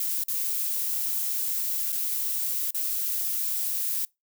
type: noise with dropouts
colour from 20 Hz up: violet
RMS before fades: -28 dBFS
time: 0-4.05 s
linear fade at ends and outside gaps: 2 ms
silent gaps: 0.237-0.282 / 1.922-1.926 / 2.708-2.745 s
effects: noise-tail reverb RT60 0.2 s tail -25 dB re dry